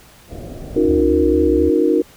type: low-pass noise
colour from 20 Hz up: pink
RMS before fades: -31 dBFS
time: 0.28-1.05 s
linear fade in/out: 50 ms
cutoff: 730 Hz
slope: 96 dB/octave
type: chord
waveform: sine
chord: D# minor seventh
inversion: third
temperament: equal with one note detuned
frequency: 277.2 / 311.1 / 361.1 / 466.2 Hz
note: C#4 / D#4 / F#4 / A#4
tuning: 0 / 0 / -42 / 0 cents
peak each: -22 / -16 / -17 / -17 dBFS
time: 0.76-2.02 s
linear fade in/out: 5 ms
type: tone with vibrato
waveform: sine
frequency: 69.3 Hz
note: C#2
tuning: in tune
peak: -21 dBFS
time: 0.88-1.7 s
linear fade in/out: 10 ms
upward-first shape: square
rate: 4.3 Hz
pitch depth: 140 cents each way
effects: pink hiss -46 dBFS RMS until 2.16 s